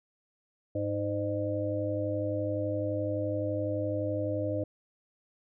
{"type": "harmonic tone with a mistuned harmonic", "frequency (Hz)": 103.1, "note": "G#2", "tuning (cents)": -12, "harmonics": [1, 3, 5, 6], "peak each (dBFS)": [-34, -34, -34, -34], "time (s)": [0.75, 4.64], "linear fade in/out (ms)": 5, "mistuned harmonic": 6, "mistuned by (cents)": -32, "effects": []}